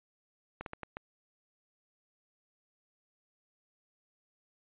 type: slowing click train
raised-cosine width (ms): 0.5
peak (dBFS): -24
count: 5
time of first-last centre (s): 0.61-0.969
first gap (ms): 52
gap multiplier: 1.38
effects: resampled to 8000 Hz